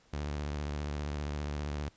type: tone with vibrato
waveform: sawtooth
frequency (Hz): 73.42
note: D2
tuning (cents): 0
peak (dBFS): -30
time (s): 0.13-1.89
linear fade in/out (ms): 5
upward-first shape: sine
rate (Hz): 15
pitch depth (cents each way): 66
effects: pink hiss -65 dBFS RMS until 1.96 s + resampled to 16000 Hz